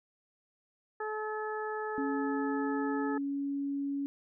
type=harmonic tone; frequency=430 Hz; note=A4; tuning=40 cents flat; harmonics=1 / 2 / 3 / 4; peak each=-36 / -39 / -41 / -42 dBFS; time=1-3.18 s; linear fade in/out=5 ms
type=tone with pitch glide; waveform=sine; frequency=276.2 to 280.2 Hz; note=C#4 to C#4; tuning=-6 to +19 cents; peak=-31 dBFS; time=1.98-4.06 s; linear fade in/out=0 ms; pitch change=+25 cents; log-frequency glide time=2.39-3.36 s
effects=none